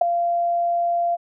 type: tone with ADSR envelope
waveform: sine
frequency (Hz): 690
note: F5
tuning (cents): -21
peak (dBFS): -8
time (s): 0.01-1.17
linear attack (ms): 7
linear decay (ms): 5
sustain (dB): -10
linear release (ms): 30
effects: none